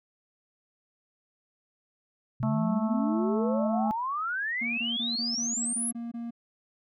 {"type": "exponential sweep", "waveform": "sine", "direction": "up", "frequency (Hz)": [123.6, 11175], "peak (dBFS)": -28, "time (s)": [2.4, 5.91], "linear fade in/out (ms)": 5}
{"type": "harmonic tone", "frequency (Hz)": 219.2, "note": "A3", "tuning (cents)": -6, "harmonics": [1, 3, 4, 5, 6], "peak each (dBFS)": [-26, -36, -38, -40, -42], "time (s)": [2.43, 3.91], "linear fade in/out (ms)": 0}
{"type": "tone bursts", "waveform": "triangle", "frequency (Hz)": 234.1, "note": "A#3", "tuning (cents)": 8, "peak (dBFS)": -31, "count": 9, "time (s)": [4.61, 6.308], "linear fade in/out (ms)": 10, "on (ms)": 170, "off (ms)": 21}
{"effects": []}